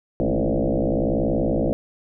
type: tone with frequency modulation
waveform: sine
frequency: 146.83 Hz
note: D3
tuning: in tune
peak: -18 dBFS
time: 0.2-1.73 s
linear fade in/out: 0 ms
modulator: 60.9 Hz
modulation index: 7.8
effects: none